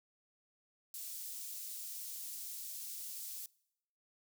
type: high-pass noise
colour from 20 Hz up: white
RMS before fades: -45 dBFS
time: 0.94-3.46 s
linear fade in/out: 2 ms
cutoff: 5500 Hz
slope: 12 dB/octave
effects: noise-tail reverb RT60 0.8 s tail -24 dB re dry